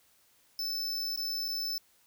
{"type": "tone with dropouts", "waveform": "square", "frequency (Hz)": 5274, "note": "E8", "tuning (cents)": 0, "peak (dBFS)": -32, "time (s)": [0.59, 1.78], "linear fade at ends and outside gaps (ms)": 1, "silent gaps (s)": [[1.161, 1.175], [1.482, 1.486]], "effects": ["white hiss -66 dBFS RMS until 2.06 s"]}